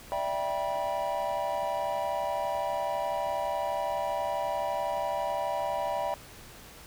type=chord; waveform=triangle; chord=E minor seventh; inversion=third; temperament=equal with one note detuned; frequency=587.3 / 659.3 / 784 / 969.1 Hz; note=D5 / E5 / G5 / B5; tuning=0 / 0 / 0 / -33 cents; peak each=-32 dBFS; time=0.12-6.14 s; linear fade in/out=0 ms; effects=pink hiss -49 dBFS RMS until 6.86 s

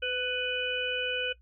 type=harmonic tone with a mistuned harmonic; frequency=496.9 Hz; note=B4; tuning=11 cents sharp; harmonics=1 / 3 / 5 / 6; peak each=-34 / -34 / -34 / -34 dBFS; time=0.02-1.33 s; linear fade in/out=10 ms; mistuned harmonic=1; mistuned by=+19 cents; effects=noise-tail reverb RT60 0.1 s tail -19 dB re dry + added 60 Hz sine -56 dBFS peak until 1.41 s

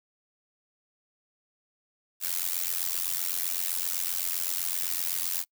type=noise with amplitude modulation; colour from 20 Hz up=blue; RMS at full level=-26 dBFS; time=2.2-5.45 s; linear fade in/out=50 ms; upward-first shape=sine; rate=87.8 Hz; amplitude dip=100%; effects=noise-tail reverb RT60 0.1 s tail -25 dB re dry

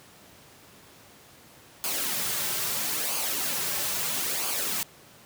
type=noise with flanger; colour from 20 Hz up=white; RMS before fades=-29 dBFS; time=1.84-4.83 s; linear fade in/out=0 ms; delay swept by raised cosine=0.53 to 4.23 ms; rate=0.76 Hz; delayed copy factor=-0.55; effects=pink hiss -52 dBFS RMS until 5.25 s + high-pass 100 Hz 12 dB/octave

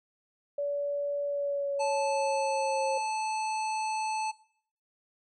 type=tone with pitch glide; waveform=sine; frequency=573 to 537.7 Hz; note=D5 to C5; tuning=-43 to +47 cents; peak=-28 dBFS; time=0.58-2.98 s; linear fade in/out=5 ms; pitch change=-110 cents; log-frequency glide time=1.25-2.8 s
type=harmonic tone; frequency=872 Hz; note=A5; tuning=16 cents flat; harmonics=1 / 3 / 5 / 7 / 9 / 10; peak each=-29 / -39 / -43 / -46 / -48 / -49 dBFS; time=1.79-4.32 s; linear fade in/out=20 ms
effects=noise-tail reverb RT60 0.6 s tail -20 dB re dry

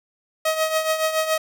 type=tone with tremolo; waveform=sawtooth; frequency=633 Hz; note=D#5; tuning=30 cents sharp; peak=-13 dBFS; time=0.45-1.38 s; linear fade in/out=5 ms; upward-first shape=triangle; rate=7.1 Hz; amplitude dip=70%; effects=none

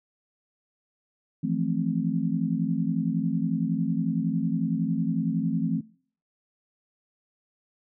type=chord; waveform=sine; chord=F major seventh; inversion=third; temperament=just; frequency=163.7 / 174.61 / 218.3 / 261.9 Hz; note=E3 / F3 / A3 / C4; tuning=-12 / 0 / -13 / +2 cents; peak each=-29 dBFS; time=1.43-5.81 s; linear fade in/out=10 ms; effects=noise-tail reverb RT60 0.5 s tail -22 dB re dry

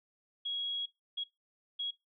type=tone bursts at uneven times; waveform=sine; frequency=3314 Hz; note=G#7; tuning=4 cents flat; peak=-33 dBFS; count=3; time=0.45-0.86 / 1.17-1.24 / 1.79-1.91 s; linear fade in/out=10 ms; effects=noise-tail reverb RT60 0.2 s tail -21 dB re dry

